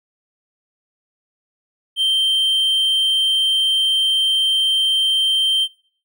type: tone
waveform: triangle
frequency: 3136 Hz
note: G7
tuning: in tune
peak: -13 dBFS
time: 1.96-5.68 s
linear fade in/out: 50 ms
effects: noise-tail reverb RT60 0.6 s tail -24 dB re dry